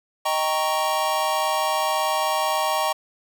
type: chord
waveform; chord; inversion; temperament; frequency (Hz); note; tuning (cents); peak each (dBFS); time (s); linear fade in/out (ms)
square; Eb dominant seventh; none; equal; 622.3 / 784 / 932.3 / 1108.7; Eb5 / G5 / Bb5 / Db6; 0 / 0 / 0 / 0; -27; 0.25-2.93; 10
effects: none